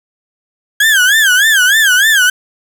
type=tone with vibrato; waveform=35% pulse; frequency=1617 Hz; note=G#6; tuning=47 cents flat; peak=-5 dBFS; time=0.8-2.3 s; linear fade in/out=5 ms; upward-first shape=sine; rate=3.3 Hz; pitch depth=180 cents each way; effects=7-bit